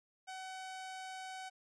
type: tone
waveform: sawtooth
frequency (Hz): 754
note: F#5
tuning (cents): +32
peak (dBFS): -40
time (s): 0.27-1.5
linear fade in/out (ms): 20
effects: resampled to 22050 Hz